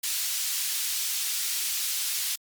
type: high-pass noise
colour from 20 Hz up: pink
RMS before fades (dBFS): -29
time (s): 0.03-2.36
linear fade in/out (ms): 10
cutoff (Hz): 3800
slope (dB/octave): 12
effects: Opus 48 kbps